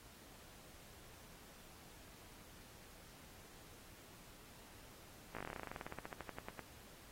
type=slowing click train; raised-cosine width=0.5 ms; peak=-30 dBFS; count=26; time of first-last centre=5.35-6.593 s; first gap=17 ms; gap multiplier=1.08; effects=pink hiss -60 dBFS RMS until 7.11 s + AAC 48 kbps